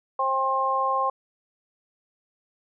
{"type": "harmonic tone", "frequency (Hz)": 265.9, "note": "C4", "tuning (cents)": 28, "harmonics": [2, 3, 4], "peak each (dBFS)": [-29, -27, -23], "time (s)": [0.19, 1.1], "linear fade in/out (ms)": 5, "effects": []}